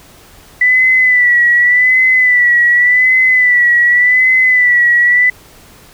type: tone with vibrato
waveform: sine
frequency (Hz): 1978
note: B6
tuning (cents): +2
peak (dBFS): -6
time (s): 0.61-5.3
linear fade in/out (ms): 5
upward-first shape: sine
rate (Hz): 0.87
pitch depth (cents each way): 52
effects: pink hiss -41 dBFS RMS until 5.93 s